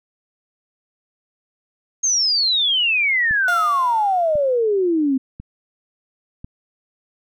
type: exponential sweep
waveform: sine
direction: down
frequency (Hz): 6520 to 257.3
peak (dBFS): -15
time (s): 2.03-5.18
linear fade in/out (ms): 10
type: click train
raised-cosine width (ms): 5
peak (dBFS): -21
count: 4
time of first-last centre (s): 3.31-6.445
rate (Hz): 0.957
type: tone with exponential decay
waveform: 30% pulse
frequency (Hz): 698.5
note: F5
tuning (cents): 0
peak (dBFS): -19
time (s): 3.48-4.59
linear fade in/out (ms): 2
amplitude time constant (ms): 240
effects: none